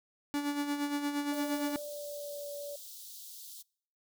45% pulse tone with tremolo, 288.8 Hz, D4, 29 cents flat, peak -29 dBFS, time 0.34-1.76 s, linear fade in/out 0 ms, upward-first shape sine, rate 8.6 Hz, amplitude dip 55%
white high-pass noise, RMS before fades -48 dBFS, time 1.32-3.63 s, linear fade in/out 20 ms, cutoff 3400 Hz, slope 48 dB/octave
sine tone with pitch glide, 591 to 575.2 Hz, D5 to D5, +11 to -36 cents, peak -39 dBFS, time 1.32-2.76 s, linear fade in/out 5 ms, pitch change -47 cents, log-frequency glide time 1.59-2.48 s
effects noise-tail reverb RT60 0.6 s tail -26 dB re dry

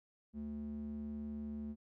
square tone with band-pass filter, 73.42 Hz, D2, in tune, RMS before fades -43 dBFS, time 0.33-1.76 s, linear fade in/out 50 ms, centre 200 Hz, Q 4.4, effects none

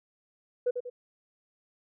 sine tone with echo, 492.5 Hz, B4, 5 cents flat, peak -22 dBFS, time 0.66-0.71 s, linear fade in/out 10 ms, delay 95 ms, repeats 2, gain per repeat -7 dB, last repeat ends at 0.9 s, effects tanh soft clip ceiling -20 dBFS

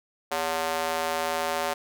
square tone with high-pass filter, 81.2 Hz, E2, 26 cents flat, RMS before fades -28 dBFS, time 0.31-1.74 s, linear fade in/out 10 ms, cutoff 650 Hz, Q 1.6, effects none

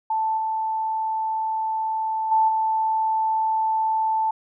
sine tone with level steps, 881 Hz, A5, 2 cents sharp, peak -20 / -22 / -15 / -19 dBFS, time 0.1-4.31 s, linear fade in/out 5 ms, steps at 0.37 / 2.31 / 2.48 s, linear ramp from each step 10 ms, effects none

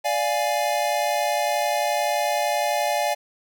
square chord, D diminished, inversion none, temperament equal, 587.3 / 698.5 / 830.6 Hz, D5 / F5 / Ab5, 0 / 0 / 0 cents, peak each -26 dBFS, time 0.04-3.15 s, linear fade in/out 20 ms, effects none

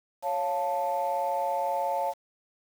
sine chord, Db augmented, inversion none, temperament equal, 554.4 / 698.5 / 880 Hz, Db5 / F5 / A5, 0 / 0 / 0 cents, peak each -30 / -30 / -28 dBFS, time 0.22-2.14 s, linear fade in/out 50 ms, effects tanh soft clip ceiling -19 dBFS + 8-bit

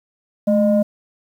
sine tone pair together, 214.6 / 610 Hz, A3 / D#5, -43 / -34 cents, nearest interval octave + tritone, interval 1809 cents, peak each -14 / -15 dBFS, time 0.47-0.83 s, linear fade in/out 10 ms, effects tanh soft clip ceiling -6 dBFS + 8-bit

